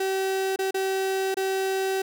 35% pulse tone with dropouts, 383.4 Hz, G4, 38 cents flat, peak -22 dBFS, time 0-2.02 s, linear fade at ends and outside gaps 5 ms, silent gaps 0.561-0.589 / 0.709-0.743 / 1.344-1.369 s, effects none

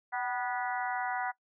harmonic tone with a mistuned harmonic, 244.8 Hz, B3, 15 cents flat, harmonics 3 / 4 / 5 / 6 / 7 / 8, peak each -34 / -38 / -44 / -38 / -42 / -41 dBFS, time 0.12-1.32 s, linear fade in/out 20 ms, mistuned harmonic 3, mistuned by +44 cents, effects noise-tail reverb RT60 0.1 s tail -20 dB re dry

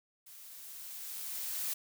blue noise with level ramp, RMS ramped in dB -53 to -35 dBFS, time 0.26-1.74 s, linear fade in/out 10 ms, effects none

